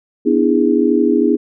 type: chord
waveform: sine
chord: E dominant seventh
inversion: second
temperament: just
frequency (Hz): 247.2 / 296.7 / 329.6 / 412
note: B3 / D4 / E4 / G#4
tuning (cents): +2 / +18 / 0 / -14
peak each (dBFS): -16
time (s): 0.25-1.37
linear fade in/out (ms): 20
effects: none